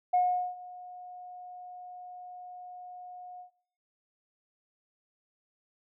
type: tone with ADSR envelope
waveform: sine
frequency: 723 Hz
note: F#5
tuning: 40 cents flat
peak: -20 dBFS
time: 0.13-3.51 s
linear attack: 11 ms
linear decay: 410 ms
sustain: -22 dB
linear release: 110 ms
effects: noise-tail reverb RT60 0.8 s tail -20 dB re dry + tanh soft clip ceiling -17 dBFS